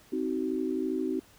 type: chord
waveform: sine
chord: C diminished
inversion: none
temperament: just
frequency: 261.6 / 314 / 376.7 Hz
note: C4 / Eb4 / Gb4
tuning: 0 / +16 / +31 cents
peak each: -32 dBFS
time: 0.12-1.2 s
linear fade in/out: 10 ms
effects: pink hiss -58 dBFS RMS until 1.38 s